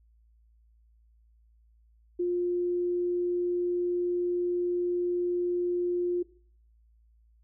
sine tone, 353.2 Hz, F4, 20 cents sharp, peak -25 dBFS, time 2.19-6.23 s, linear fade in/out 10 ms, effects noise-tail reverb RT60 0.5 s tail -19 dB re dry + added 56 Hz sine -59 dBFS peak until 7.43 s

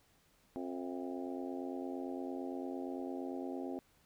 harmonic tone with a mistuned harmonic, 88.8 Hz, F2, 29 cents sharp, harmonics 3 / 4 / 5 / 6 / 7 / 8 / 9, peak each -41 / -44 / -49 / -50 / -50 / -54 / -51 dBFS, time 0.56-3.79 s, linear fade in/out 0 ms, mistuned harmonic 7, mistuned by +70 cents, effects pink hiss -70 dBFS RMS until 4.05 s

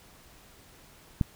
click, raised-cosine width 5 ms, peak -11 dBFS, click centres 1.212 s, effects pink hiss -55 dBFS RMS until 1.35 s

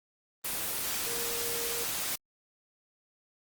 sine tone in noise, 469.3 Hz, A#4, 12 cents sharp, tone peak -39 dBFS, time 1.06-1.85 s, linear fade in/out 10 ms, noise white, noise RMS -33 dBFS, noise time 0.44-2.16 s, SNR -9 dB, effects Opus 24 kbps

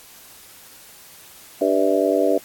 harmonic tone with a mistuned harmonic, 97.9 Hz, G2, 2 cents flat, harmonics 3 / 4 / 5 / 6 / 7, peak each -22 / -22 / -22 / -22 / -22 dBFS, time 1.61-2.38 s, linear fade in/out 5 ms, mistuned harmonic 7, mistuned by -71 cents, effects white hiss -45 dBFS RMS until 2.44 s + AAC 64 kbps

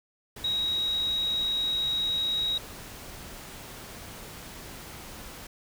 sine tone in noise, 3811 Hz, A#7, 38 cents sharp, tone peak -25 dBFS, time 0.44-2.58 s, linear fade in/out 5 ms, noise pink, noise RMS -43 dBFS, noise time 0.36-5.47 s, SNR +15 dB, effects none

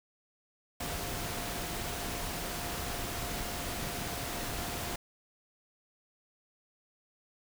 sine tone in noise, 702 Hz, F5, 9 cents sharp, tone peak -45 dBFS, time 0.8-4.96 s, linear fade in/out 5 ms, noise pink, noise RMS -37 dBFS, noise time 0.8-4.96 s, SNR -11 dB, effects none

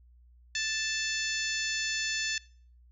harmonic tone, 880 Hz, A5, in tune, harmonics 2 / 3 / 4 / 5 / 6 / 7 / 8, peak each -34 / -36 / -37 / -38 / -39 / -39 / -40 dBFS, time 0.55-2.38 s, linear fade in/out 2 ms, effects noise-tail reverb RT60 0.5 s tail -23 dB re dry + added 60 Hz sine -55 dBFS peak until 2.91 s

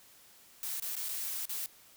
blue noise with dropouts, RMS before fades -37 dBFS, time 0.63-1.66 s, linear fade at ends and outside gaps 0 ms, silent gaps 0.799-0.823 / 0.954-0.966 / 1.086-1.091 / 1.454-1.494 s, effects white hiss -59 dBFS RMS until 1.96 s

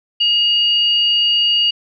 sine tone pair together, 2863 / 4628 Hz, F7 / D8, +42 / -26 cents, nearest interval minor sixth, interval 832 cents, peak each -12 / -22 dBFS, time 0.2-1.71 s, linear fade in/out 10 ms, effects none

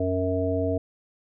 harmonic tone, 92.5 Hz, F#2, in tune, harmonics 1 / 3 / 5 / 7, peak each -28 / -28 / -28 / -28 dBFS, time 0-0.78 s, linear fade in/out 5 ms, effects none

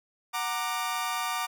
sawtooth chord, Gb augmented, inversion none, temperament equal with one note detuned, 740 / 932.3 / 1187.6 Hz, Gb5 / Bb5 / D6, 0 / 0 / +19 cents, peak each -31 / -30 / -28 dBFS, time 0.33-1.47 s, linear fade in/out 20 ms, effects none

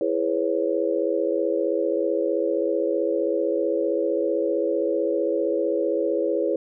sine chord, C# minor seventh, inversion first, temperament just, 332.6 / 415.8 / 498.9 / 554.4 Hz, E4 / G#4 / B4 / C#5, +16 / +2 / +17 / 0 cents, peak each -26 dBFS, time 0.01-6.56 s, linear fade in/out 2 ms, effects none

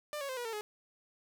sawtooth tone with pitch steps, 596 / 556.1 / 518.8 / 484.1 / 451.7 / 421.4 Hz, D5 / C#5 / C5 / B4 / A4 / G#4, +25 / +5 / -15 / -35 / +45 / +25 cents, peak -33 dBFS, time 0.13-0.61 s, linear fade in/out 0 ms, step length 80 ms, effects none

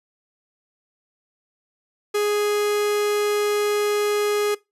45% pulse tone, 415.3 Hz, G#4, in tune, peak -19 dBFS, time 2.14-4.55 s, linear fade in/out 10 ms, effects noise-tail reverb RT60 0.2 s tail -21 dB re dry + resampled to 32000 Hz

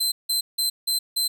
sawtooth tone bursts, 4087 Hz, C8, 41 cents flat, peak -18 dBFS, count 5, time 0-1.28 s, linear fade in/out 10 ms, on 120 ms, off 170 ms, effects none

